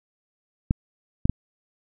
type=clicks; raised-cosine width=5 ms; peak=-7 dBFS; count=3; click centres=0.709 / 1.255 / 1.296 s; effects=none